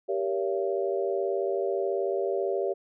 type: chord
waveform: sine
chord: G diminished seventh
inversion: none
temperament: just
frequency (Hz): 392 / 470.4 / 564.5 / 677.4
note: G4 / Bb4 / Db5 / Fb5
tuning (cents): 0 / +16 / +31 / +47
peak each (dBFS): -28 / -33 / -31 / -34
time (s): 0.08-2.74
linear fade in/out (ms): 20
effects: none